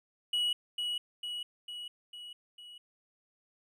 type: tone with echo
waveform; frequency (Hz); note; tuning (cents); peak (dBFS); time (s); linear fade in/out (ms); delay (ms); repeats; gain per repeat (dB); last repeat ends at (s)
triangle; 2923; F#7; -22; -26; 0.33-0.53; 5; 450; 5; -4; 2.78
effects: none